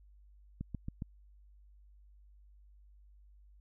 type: click train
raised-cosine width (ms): 5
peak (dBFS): -26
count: 4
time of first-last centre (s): 0.61-1.022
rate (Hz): 7.29
effects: added 50 Hz sine -57 dBFS peak until 3.6 s